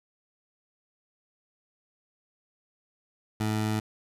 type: tone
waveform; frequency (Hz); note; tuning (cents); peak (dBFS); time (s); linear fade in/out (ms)
20% pulse; 108.1; A2; -30; -21; 3.4-3.8; 5
effects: resampled to 32000 Hz